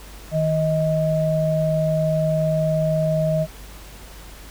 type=tone pair together; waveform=sine; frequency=157.5 / 630 Hz; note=D#3 / D#5; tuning=+21 / +21 cents; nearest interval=2 octaves; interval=2400 cents; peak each=-20 dBFS; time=0.31-3.47 s; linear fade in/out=50 ms; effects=added 50 Hz sine -40 dBFS peak until 4.5 s + pink hiss -43 dBFS RMS until 4.5 s